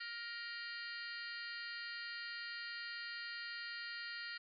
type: harmonic tone with a mistuned harmonic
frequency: 469.2 Hz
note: A#4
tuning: 11 cents sharp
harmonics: 3 / 4 / 5 / 6 / 7 / 8 / 9 / 10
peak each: -49 / -47 / -56 / -55 / -59 / -62 / -51 / -53 dBFS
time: 0-4.38 s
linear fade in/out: 10 ms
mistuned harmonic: 7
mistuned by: -69 cents
effects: none